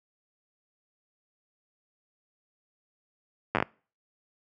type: slowing click train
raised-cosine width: 0.5 ms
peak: -9 dBFS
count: 6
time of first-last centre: 3.55-3.625 s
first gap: 9 ms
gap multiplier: 1.26
effects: noise-tail reverb RT60 0.4 s tail -25 dB re dry + high-pass 100 Hz 12 dB/octave